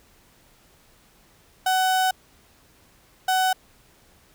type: tone bursts at uneven times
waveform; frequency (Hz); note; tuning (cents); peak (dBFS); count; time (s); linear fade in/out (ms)
35% pulse; 750; F#5; +23; -17; 2; 1.66-2.11 / 3.28-3.53; 5
effects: pink hiss -57 dBFS RMS until 4.34 s